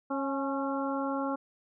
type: harmonic tone with a mistuned harmonic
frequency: 273 Hz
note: C#4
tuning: 26 cents flat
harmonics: 1 / 2 / 3 / 4 / 5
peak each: -32 / -35 / -37 / -38 / -39 dBFS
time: 0.1-1.36 s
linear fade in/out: 10 ms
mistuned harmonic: 3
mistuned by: +40 cents
effects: none